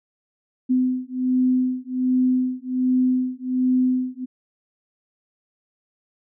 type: beating tone pair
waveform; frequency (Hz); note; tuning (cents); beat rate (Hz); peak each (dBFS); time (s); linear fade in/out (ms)
sine; 254 / 255.3; B3 / C4; +49 / -42; 1.3; -21; 0.69-4.26; 20
effects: none